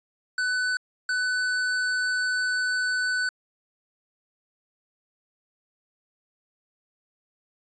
square tone bursts at uneven times, 1499 Hz, F#6, 22 cents sharp, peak -24 dBFS, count 2, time 0.38-0.77 / 1.09-3.29 s, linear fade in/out 2 ms, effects resampled to 16000 Hz + 11-bit

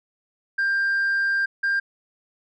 sine tone pair in turn, 1590 / 1595.6 Hz, G6 / G6, +24 / +30 cents, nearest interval unison, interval 6 cents, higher second, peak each -17 dBFS, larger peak neither, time 0.58-1.46 / 1.63-1.8 s, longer first, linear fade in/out 10 ms, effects tanh soft clip ceiling -18 dBFS

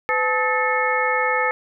sine tone cluster, 505 / 866 / 1282 / 1772 / 2176 Hz, B4 / A5 / E6 / A6 / C#7, +39 / -28 / -49 / +12 / -33 cents, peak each -24 dBFS, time 0.09-1.51 s, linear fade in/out 0 ms, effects none

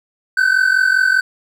triangle tone pair together, 1505 / 1550 Hz, F#6 / G6, +29 / -20 cents, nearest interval minor second, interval 51 cents, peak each -12 / -13 dBFS, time 0.37-1.21 s, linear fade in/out 5 ms, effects none

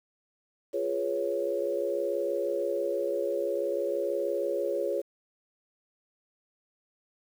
sine chord, C# dominant seventh, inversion first, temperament equal, 349.2 / 415.3 / 493.9 / 554.4 Hz, E#4 / G#4 / B4 / C#5, 0 / 0 / 0 / 0 cents, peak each -34 / -32 / -36 / -30 dBFS, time 0.73-5.02 s, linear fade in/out 20 ms, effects 9-bit

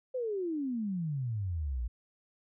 sine exponential sweep, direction down, 526 to 55 Hz, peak -31 dBFS, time 0.14-1.88 s, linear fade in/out 10 ms, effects none

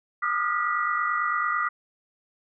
sine tone cluster, 1205 / 1254 / 1420 / 1951 Hz, D6 / D#6 / F6 / B6, +44 / +13 / +28 / -22 cents, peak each -26 / -31 / -29 / -30 dBFS, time 0.22-1.69 s, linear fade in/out 10 ms, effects none

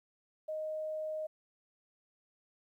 sine tone, 622.3 Hz, D#5, in tune, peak -35 dBFS, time 0.48-1.27 s, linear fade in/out 10 ms, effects 12-bit

